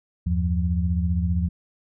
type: tone cluster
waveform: sine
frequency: 79.4 / 94.6 / 175.2 Hz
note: D#2 / F#2 / F3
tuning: +36 / +39 / +6 cents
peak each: -22 / -28 / -25 dBFS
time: 0.26-1.49 s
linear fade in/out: 10 ms
effects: none